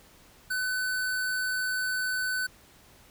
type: tone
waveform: square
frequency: 1507 Hz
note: F#6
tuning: 31 cents sharp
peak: -28 dBFS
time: 0.5-2.47 s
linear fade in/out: 10 ms
effects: pink hiss -56 dBFS RMS until 3.1 s